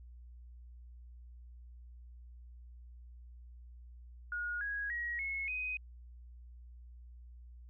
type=tone with pitch steps; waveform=sine; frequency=1440 / 1654.1 / 1900.1 / 2183 / 2507 Hz; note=F#6 / G#6 / A#6 / C#7 / D#7; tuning=-47 / -7 / +33 / -27 / +12 cents; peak=-35 dBFS; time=4.32-5.77 s; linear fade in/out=2 ms; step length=290 ms; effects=added 60 Hz sine -50 dBFS peak until 7.69 s